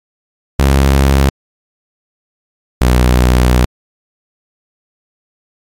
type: tone pair in turn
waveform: sawtooth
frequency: 68.2 / 61.84 Hz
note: C#2 / B1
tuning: -28 / +3 cents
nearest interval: major second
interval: 169 cents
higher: first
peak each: -3 dBFS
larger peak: neither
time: 0.59-1.29 / 2.81-3.65 s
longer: second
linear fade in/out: 0 ms
effects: MP3 64 kbps